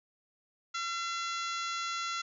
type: harmonic tone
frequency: 680 Hz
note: F5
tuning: 46 cents flat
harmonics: 2 / 3 / 4 / 5 / 6 / 7 / 8 / 9 / 10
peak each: -35 / -42 / -44 / -43 / -43 / -50 / -50 / -48 / -48 dBFS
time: 0.74-2.22 s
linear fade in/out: 10 ms
effects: none